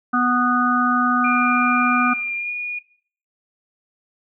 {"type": "harmonic tone", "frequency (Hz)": 246.9, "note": "B3", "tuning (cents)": 0, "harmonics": [1, 3, 5, 6], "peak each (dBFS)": [-20, -26, -19, -23], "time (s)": [0.13, 2.14], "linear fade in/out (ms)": 10}
{"type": "tone with pitch glide", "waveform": "sine", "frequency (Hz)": [2395, 2443], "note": ["D7", "D#7"], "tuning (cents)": [33, -32], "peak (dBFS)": -23, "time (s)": [1.24, 2.79], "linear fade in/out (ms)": 5, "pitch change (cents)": 35, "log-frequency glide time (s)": [2.37, 2.51]}
{"effects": ["noise-tail reverb RT60 0.5 s tail -18 dB re dry"]}